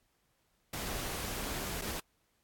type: noise with dropouts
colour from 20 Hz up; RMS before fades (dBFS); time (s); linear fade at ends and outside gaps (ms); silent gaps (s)
pink; -38; 0.73-2; 5; 1.812-1.818
effects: pink hiss -75 dBFS RMS until 2.43 s + AAC 64 kbps